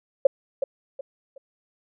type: tone with echo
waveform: sine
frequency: 543 Hz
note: C#5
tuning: 36 cents flat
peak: -10 dBFS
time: 0.25-0.27 s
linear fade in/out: 5 ms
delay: 370 ms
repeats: 3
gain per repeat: -10 dB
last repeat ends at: 1.38 s
effects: none